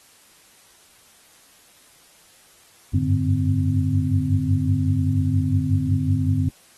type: tone cluster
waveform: sine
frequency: 92.1 / 97.8 / 102.8 / 146.1 / 259.1 Hz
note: F#2 / G2 / G#2 / D3 / C4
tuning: -7 / -4 / -17 / -9 / -17 cents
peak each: -24 dBFS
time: 2.94-6.49 s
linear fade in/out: 5 ms
effects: white hiss -53 dBFS RMS until 6.77 s + AAC 32 kbps

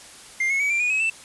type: tone with pitch steps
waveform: triangle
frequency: 2100 / 2184 / 2272 / 2363 / 2457 / 2556 / 2658 Hz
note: C7 / C#7 / C#7 / D7 / D#7 / D#7 / E7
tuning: +6 / -26 / +42 / +10 / -22 / +46 / +14 cents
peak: -18 dBFS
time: 0.4-1.1 s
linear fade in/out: 5 ms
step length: 100 ms
effects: white hiss -44 dBFS RMS until 1.24 s + resampled to 24000 Hz

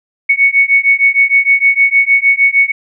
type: beating tone pair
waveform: sine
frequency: 2217 / 2223.5 Hz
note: C#7 / C#7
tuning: 0 / +5 cents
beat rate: 6.5 Hz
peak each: -10 dBFS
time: 0.29-2.72 s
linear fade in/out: 10 ms
effects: none

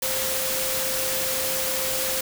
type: tone in noise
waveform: sine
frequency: 524 Hz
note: C5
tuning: 2 cents sharp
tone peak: -31 dBFS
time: 0.02-2.21 s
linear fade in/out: 5 ms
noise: white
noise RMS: -26 dBFS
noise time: 0.02-2.21 s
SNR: -8 dB
effects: none

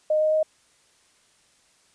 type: tone with pitch steps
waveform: sine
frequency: 616 / 620.3 / 624.6 Hz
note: D#5 / D#5 / D#5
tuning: -17 / -5 / +7 cents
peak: -18 dBFS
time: 0.1-0.43 s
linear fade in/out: 5 ms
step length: 110 ms
effects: white hiss -61 dBFS RMS until 1.94 s + resampled to 22050 Hz

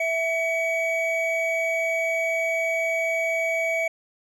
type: tone pair together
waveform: triangle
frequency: 659.3 / 2266 Hz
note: E5 / C#7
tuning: 0 / +37 cents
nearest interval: octave + major sixth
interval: 2137 cents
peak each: -23 dBFS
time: 0-3.88 s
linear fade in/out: 5 ms
effects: none

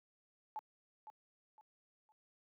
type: tone with echo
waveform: sine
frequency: 863 Hz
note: A5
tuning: 34 cents flat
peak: -39 dBFS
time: 0.56-0.59 s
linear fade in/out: 0 ms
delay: 510 ms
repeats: 3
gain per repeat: -10 dB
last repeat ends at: 2.12 s
effects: high-pass 400 Hz 12 dB/octave

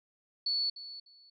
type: tone with echo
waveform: sine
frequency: 4435 Hz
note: C#8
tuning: in tune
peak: -28 dBFS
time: 0.46-0.7 s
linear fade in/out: 5 ms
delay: 300 ms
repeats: 2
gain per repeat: -14 dB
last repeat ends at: 1.3 s
effects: none

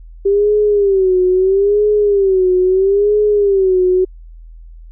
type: tone with vibrato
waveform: sine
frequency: 392 Hz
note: G4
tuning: in tune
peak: -9 dBFS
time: 0.25-4.05 s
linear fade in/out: 10 ms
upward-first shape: sine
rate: 0.76 Hz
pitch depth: 120 cents each way
effects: added 41 Hz sine -33 dBFS peak until 4.91 s

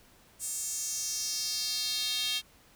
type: tone with high-pass filter sweep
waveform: square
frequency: 246.9 Hz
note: B3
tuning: in tune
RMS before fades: -33 dBFS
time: 0.39-2.42 s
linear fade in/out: 50 ms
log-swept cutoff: 8100 to 3300 Hz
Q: 3.6
effects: pink hiss -60 dBFS RMS until 2.75 s

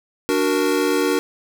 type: chord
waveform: square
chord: D augmented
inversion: none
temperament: equal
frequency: 293.7 / 370 / 466.2 Hz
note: D4 / F#4 / A#4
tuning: 0 / 0 / 0 cents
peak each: -22 dBFS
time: 0.29-1.19 s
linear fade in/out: 0 ms
effects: none

